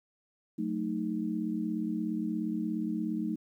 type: chord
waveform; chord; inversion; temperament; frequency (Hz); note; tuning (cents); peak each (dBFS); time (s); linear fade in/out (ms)
sine; D# diminished; first; equal with one note detuned; 185 / 222 / 311.1; F#3 / A3 / D#4; 0 / +16 / 0; -36 / -33 / -34; 0.58-3.36; 10
effects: 11-bit

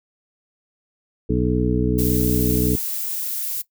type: harmonic tone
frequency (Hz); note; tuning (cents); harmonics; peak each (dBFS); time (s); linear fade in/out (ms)
61.6; B1; -4; 1 / 2 / 3 / 4 / 5 / 7; -24 / -24 / -24 / -24 / -24 / -24; 1.29-2.76; 10
type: noise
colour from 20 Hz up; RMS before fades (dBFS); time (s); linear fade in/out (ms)
violet; -26; 1.98-3.62; 10
effects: noise-tail reverb RT60 0.1 s tail -18 dB re dry

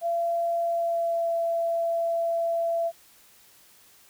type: tone with pitch glide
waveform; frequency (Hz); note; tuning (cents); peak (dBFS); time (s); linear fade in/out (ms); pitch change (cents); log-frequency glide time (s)
sine; 680 to 671.8; F5 to E5; -46 to +33; -23; 0.01-2.92; 50; -21; 0.63-1.32
effects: white hiss -56 dBFS RMS until 4.09 s

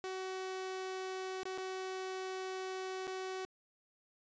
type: tone with dropouts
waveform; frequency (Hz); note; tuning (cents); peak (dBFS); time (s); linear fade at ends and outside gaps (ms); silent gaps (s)
sawtooth; 376.1; F#4; +28; -35; 0.04-3.45; 0; 1.432-1.454 / 1.577-1.583 / 3.07-3.076
effects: resampled to 16000 Hz

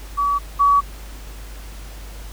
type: tone pair in turn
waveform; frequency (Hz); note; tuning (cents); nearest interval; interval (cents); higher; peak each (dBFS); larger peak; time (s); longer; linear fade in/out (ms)
sine; 1141 / 1135.1; C#6 / C#6; +50 / +41; unison; 9; first; -16 / -11; second; 0.17-0.39 / 0.59-0.81; neither; 20
effects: added 50 Hz sine -33 dBFS peak until 2.32 s + pink hiss -42 dBFS RMS until 2.32 s

